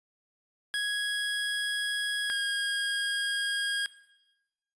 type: tone pair in turn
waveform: 25% pulse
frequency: 1661.2 / 1629.8 Hz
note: G#6 / G#6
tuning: 0 / -33 cents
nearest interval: unison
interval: 33 cents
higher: first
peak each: -24 dBFS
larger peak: neither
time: 0.74-2.3 / 2.3-3.86 s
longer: neither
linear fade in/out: 0 ms
effects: noise-tail reverb RT60 1.0 s tail -18 dB re dry + resampled to 22050 Hz